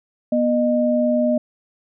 sine tone pair together, 242.9 / 612.8 Hz, B3 / D#5, -29 / -27 cents, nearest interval octave + major third, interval 1602 cents, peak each -18 / -18 dBFS, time 0.32-1.38 s, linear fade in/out 5 ms, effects none

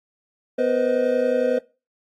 triangle tone cluster, 248.8 / 483.1 / 514 / 624 Hz, B3 / B4 / C5 / D#5, +13 / -38 / -31 / +5 cents, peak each -25 / -21 / -19 / -25 dBFS, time 0.58-1.59 s, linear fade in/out 10 ms, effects noise-tail reverb RT60 0.3 s tail -21 dB re dry + AAC 48 kbps

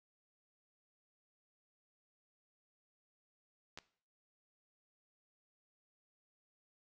clicks, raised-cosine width 0.2 ms, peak -30 dBFS, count 2, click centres 3.775 / 3.787 s, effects noise-tail reverb RT60 0.5 s tail -18 dB re dry

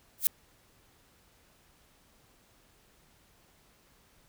violet noise with exponential growth, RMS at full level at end -19 dBFS, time 0.18-0.27 s, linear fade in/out 0 ms, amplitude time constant 18 ms, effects pink hiss -64 dBFS RMS until 4.28 s

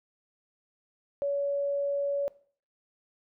sine tone, 565 Hz, C#5, 33 cents sharp, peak -26 dBFS, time 1.22-2.28 s, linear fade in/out 0 ms, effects noise-tail reverb RT60 0.5 s tail -21 dB re dry

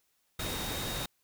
sine tone in noise, 3729 Hz, A#7, in tune, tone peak -41 dBFS, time 0.39-1.06 s, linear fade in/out 5 ms, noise pink, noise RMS -36 dBFS, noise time 0.39-1.06 s, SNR -8 dB, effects white hiss -74 dBFS RMS until 1.23 s

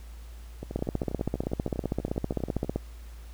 two click trains, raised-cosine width 2 ms, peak -22 / -14 dBFS, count 26 / 32, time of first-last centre 0.63-2.646 / 0.76-2.76 s, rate 12.4 / 15.5 Hz, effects added 57 Hz sine -41 dBFS peak until 3.33 s + pink hiss -56 dBFS RMS until 3.33 s

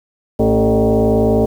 sine tone with frequency modulation, 109.9 Hz, A2, 2 cents flat, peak -10 dBFS, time 0.39-1.46 s, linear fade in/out 10 ms, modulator 167 Hz, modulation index 3.2, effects 7-bit

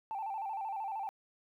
sine tone with vibrato, 832 Hz, G#5, 3 cents sharp, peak -34 dBFS, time 0.11-1.09 s, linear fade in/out 0 ms, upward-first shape square, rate 13 Hz, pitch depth 100 cents each way, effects tanh soft clip ceiling -32 dBFS + 12-bit

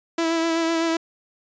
sawtooth tone with vibrato, 329.6 Hz, E4, in tune, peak -16 dBFS, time 0.18-0.97 s, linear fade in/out 5 ms, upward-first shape sine, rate 7.9 Hz, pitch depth 23 cents each way, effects resampled to 16000 Hz

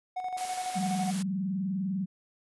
triangle tone with tremolo, 737 Hz, F#5, 7 cents flat, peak -28 dBFS, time 0.16-1.11 s, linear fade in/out 10 ms, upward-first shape square, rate 12 Hz, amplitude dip 50%
white high-pass noise, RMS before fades -39 dBFS, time 0.37-1.23 s, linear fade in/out 10 ms, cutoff 310 Hz, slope 12 dB/octave
sine tone with vibrato, 189.4 Hz, F#3, 41 cents sharp, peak -28 dBFS, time 0.75-2.06 s, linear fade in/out 20 ms, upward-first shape triangle, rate 20 Hz, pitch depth 180 cents each way
effects resampled to 24000 Hz

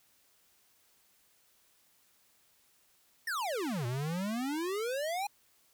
square exponential two-way sweep, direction down then up, 1893 to 116.54 to 834 Hz, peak -33 dBFS, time 3.27-5.27 s, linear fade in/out 5 ms, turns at 3.86 s, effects white hiss -68 dBFS RMS until 5.73 s

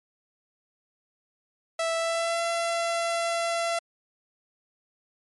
sawtooth tone with pitch glide, 659.3 to 676.3 Hz, E5 to E5, 0 to +44 cents, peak -21 dBFS, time 1.79-3.79 s, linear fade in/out 5 ms, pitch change +44 cents, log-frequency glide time 1.96-2.41 s, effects MP3 48 kbps

